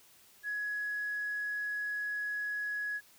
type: tone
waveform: sine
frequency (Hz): 1678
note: G#6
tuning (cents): +17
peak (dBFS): -32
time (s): 0.43-3.01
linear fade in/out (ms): 50
effects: tanh soft clip ceiling -28 dBFS + white hiss -61 dBFS RMS until 3.18 s